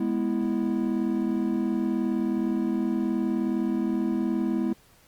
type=chord; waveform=triangle; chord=E major; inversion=first; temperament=equal; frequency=207.7 / 246.9 / 329.6 Hz; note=G#3 / B3 / E4; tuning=0 / 0 / 0 cents; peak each=-26 dBFS; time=0-4.73 s; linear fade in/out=5 ms; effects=pink hiss -58 dBFS RMS until 5.07 s + Opus 32 kbps